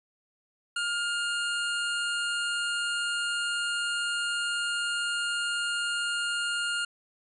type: tone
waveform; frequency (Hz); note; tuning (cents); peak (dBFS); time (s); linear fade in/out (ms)
25% pulse; 1413; F6; +20; -24; 0.76-6.85; 5
effects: resampled to 24000 Hz